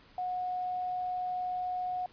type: tone with quantisation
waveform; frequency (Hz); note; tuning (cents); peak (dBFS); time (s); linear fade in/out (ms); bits
sine; 729; F#5; -26; -31; 0.18-2.06; 2; 10
effects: pink hiss -59 dBFS RMS until 2.12 s + resampled to 11025 Hz